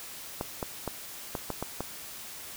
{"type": "clicks", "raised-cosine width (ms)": 1, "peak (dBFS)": -17, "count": 7, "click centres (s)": [0.411, 0.628, 0.877, 1.352, 1.503, 1.626, 1.806], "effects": ["white hiss -43 dBFS RMS until 2.56 s"]}